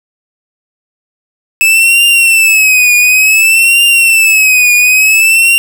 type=tone with vibrato; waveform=45% pulse; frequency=2612 Hz; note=E7; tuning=17 cents flat; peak=-4 dBFS; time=1.61-5.58 s; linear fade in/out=0 ms; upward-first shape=triangle; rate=0.56 Hz; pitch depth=120 cents each way; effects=none